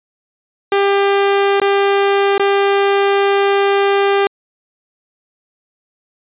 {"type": "tone with dropouts", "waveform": "sawtooth", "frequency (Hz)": 398.1, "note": "G4", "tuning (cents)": 27, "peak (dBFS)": -7, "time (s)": [0.72, 4.27], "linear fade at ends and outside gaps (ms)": 2, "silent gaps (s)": [[1.6, 1.616], [2.38, 2.396]], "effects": ["resampled to 8000 Hz"]}